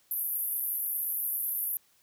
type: band-pass noise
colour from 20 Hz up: pink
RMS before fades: -32 dBFS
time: 0.11-1.77 s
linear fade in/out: 2 ms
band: 11000 to 14000 Hz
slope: 96 dB/octave
effects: white hiss -66 dBFS RMS until 2.02 s